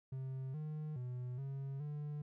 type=tone with pitch steps; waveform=triangle; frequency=132.1 / 153.1 / 124.5 / 136.7 / 148 Hz; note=C3 / D#3 / B2 / C#3 / D3; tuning=+17 / -28 / +14 / -24 / +14 cents; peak=-38 dBFS; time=0.12-2.22 s; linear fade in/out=5 ms; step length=420 ms; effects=none